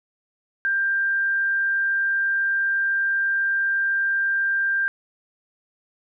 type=tone; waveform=sine; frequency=1587 Hz; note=G6; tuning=21 cents sharp; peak=-19 dBFS; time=0.65-4.88 s; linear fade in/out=0 ms; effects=none